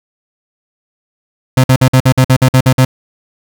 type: tone bursts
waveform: 35% pulse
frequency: 129.7 Hz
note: C3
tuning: 15 cents flat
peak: -3 dBFS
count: 11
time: 1.57-2.85 s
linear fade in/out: 5 ms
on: 70 ms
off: 51 ms
effects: none